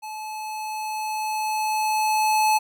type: tone with level ramp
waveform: square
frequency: 862 Hz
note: A5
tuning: 36 cents flat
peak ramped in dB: -33 to -17 dBFS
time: 0.02-2.59 s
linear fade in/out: 20 ms
effects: none